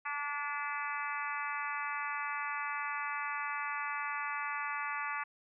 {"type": "harmonic tone with a mistuned harmonic", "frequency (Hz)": 289.2, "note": "D4", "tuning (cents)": -27, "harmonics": [3, 4, 5, 6, 7, 8, 9], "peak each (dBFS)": [-42, -39, -42, -43, -42, -46, -46], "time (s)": [0.05, 5.24], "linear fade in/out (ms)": 10, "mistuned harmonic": 3, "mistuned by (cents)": 15, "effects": []}